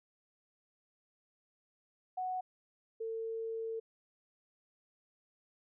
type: tone pair in turn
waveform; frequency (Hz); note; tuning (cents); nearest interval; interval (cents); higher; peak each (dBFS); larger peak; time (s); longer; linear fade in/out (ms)
sine; 740 / 449.9; F#5 / A4; 0 / +39; major sixth; 861; first; -34 / -36; first; 2.17-2.41 / 3-3.8; second; 10
effects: none